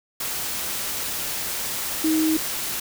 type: tone in noise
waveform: sine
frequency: 315.7 Hz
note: D#4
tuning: 25 cents sharp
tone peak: -18 dBFS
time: 2.04-2.37 s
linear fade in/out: 5 ms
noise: white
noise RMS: -28 dBFS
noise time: 0.2-2.8 s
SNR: +7 dB
effects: none